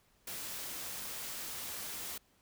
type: noise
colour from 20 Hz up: white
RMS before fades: -42 dBFS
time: 0.27-2.18 s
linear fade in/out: 5 ms
effects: pink hiss -70 dBFS RMS until 2.41 s